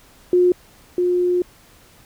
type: tone pair in turn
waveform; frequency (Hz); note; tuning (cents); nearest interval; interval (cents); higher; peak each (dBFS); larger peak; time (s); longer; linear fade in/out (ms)
sine; 358.6 / 357.1; F4 / F4; +46 / +39; unison; 7; first; -11 / -15; first; 0.33-0.52 / 0.98-1.42; second; 2
effects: pink hiss -50 dBFS RMS until 2.05 s